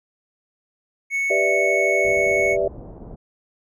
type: tone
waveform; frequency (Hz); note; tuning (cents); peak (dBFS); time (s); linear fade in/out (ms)
triangle; 2211; C#7; -5; -18; 1.1-2.57; 50
type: chord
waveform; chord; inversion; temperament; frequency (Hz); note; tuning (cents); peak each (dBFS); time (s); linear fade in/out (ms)
sine; E minor seventh; first; equal; 392 / 493.9 / 587.3 / 659.3; G4 / B4 / D5 / E5; 0 / 0 / 0 / 0; -23 / -26 / -22 / -24; 1.3-2.68; 5
type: low-pass noise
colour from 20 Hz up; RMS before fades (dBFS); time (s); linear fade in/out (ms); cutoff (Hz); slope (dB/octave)
pink; -38; 2.04-3.16; 10; 710; 24
effects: none